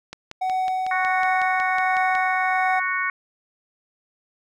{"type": "click train", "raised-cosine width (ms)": 0.2, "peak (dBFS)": -17, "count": 12, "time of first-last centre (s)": [0.13, 2.152], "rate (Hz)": 5.44}
{"type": "tone with tremolo", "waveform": "triangle", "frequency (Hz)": 748, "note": "F#5", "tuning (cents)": 19, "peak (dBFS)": -18, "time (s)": [0.41, 2.8], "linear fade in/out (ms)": 10, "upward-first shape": "triangle", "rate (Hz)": 1.4, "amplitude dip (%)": 35}
{"type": "harmonic tone", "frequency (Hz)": 369.4, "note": "F#4", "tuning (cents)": -3, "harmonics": [3, 4, 5, 6], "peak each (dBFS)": [-27, -27, -27, -27], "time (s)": [0.91, 3.1], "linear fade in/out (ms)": 2}
{"effects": []}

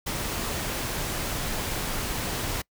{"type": "noise", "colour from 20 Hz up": "pink", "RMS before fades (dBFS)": -30, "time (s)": [0.06, 2.62], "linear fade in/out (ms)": 10, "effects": ["noise-tail reverb RT60 0.1 s tail -25 dB re dry"]}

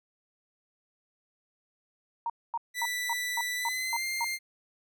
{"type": "tone bursts", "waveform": "sine", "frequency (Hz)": 932.3, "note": "A#5", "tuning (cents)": 0, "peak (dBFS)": -28, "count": 8, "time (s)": [2.26, 4.244], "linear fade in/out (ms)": 2, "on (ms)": 38, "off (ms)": 240}
{"type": "tone with pitch glide", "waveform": "sawtooth", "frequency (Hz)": [1975.5, 2105], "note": ["B6", "C7"], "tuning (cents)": [0, 10], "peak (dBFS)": -27, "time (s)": [2.74, 4.39], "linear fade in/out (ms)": 50, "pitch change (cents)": 110, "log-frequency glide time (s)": [3.56, 4.06]}
{"effects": []}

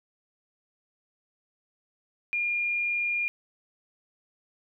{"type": "tone", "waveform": "sine", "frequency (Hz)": 2414, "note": "D7", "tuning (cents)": 47, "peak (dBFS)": -25, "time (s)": [2.33, 3.28], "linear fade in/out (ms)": 0, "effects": []}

